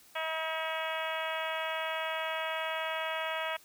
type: harmonic tone with a mistuned harmonic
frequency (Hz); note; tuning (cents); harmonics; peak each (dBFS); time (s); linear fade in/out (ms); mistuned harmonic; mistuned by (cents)
319.9; D#4; +48; 2 / 3 / 4 / 5 / 6 / 7 / 8 / 9 / 10; -37 / -39 / -40 / -41 / -42 / -42 / -43 / -44 / -44; 0.15-3.57; 10; 10; +62
effects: white hiss -59 dBFS RMS until 3.64 s